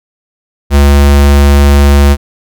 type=tone; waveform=square; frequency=70.9 Hz; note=C#2; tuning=40 cents sharp; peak=-3 dBFS; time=0.7-2.17 s; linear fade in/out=50 ms; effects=none